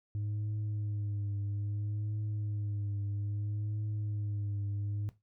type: tone with vibrato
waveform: sine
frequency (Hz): 103.6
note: G#2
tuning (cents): -4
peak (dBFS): -30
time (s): 0.15-5.09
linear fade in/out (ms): 0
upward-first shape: triangle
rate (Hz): 0.61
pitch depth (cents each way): 45
effects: noise-tail reverb RT60 0.2 s tail -17 dB re dry + tanh soft clip ceiling -31 dBFS